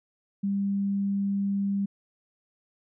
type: tone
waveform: sine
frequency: 198.7 Hz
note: G3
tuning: 24 cents sharp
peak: -24 dBFS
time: 0.43-1.86 s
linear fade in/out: 10 ms
effects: none